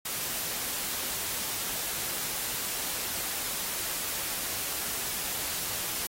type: noise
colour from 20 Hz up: white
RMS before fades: -33 dBFS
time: 0.05-6.07 s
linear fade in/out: 5 ms
effects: AAC 48 kbps